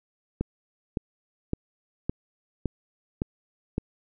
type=click train; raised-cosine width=3 ms; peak=-13 dBFS; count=7; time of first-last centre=0.41-3.781 s; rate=1.78 Hz; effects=none